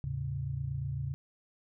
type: tone cluster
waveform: sine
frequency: 78.4 / 108.1 / 136.1 Hz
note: D#2 / A2 / C#3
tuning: +14 / -30 / -31 cents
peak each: -40 / -39 / -34 dBFS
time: 0.04-1.14 s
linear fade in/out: 0 ms
effects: none